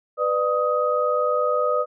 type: tone cluster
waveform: sine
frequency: 497.3 / 597 / 1254 Hz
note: B4 / D5 / D#6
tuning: +12 / +28 / +13 cents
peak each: -23 dBFS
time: 0.17-1.86 s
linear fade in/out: 50 ms
effects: none